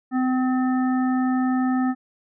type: harmonic tone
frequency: 256.3 Hz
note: C4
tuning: 36 cents flat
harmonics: 1 / 3 / 5 / 7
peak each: -19 / -29 / -33 / -36 dBFS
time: 0.11-1.95 s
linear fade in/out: 50 ms
effects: none